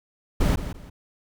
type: noise with echo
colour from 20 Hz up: brown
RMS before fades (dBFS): -19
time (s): 0.4-0.56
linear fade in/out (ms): 10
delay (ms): 170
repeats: 2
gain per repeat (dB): -11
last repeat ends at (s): 0.9
effects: none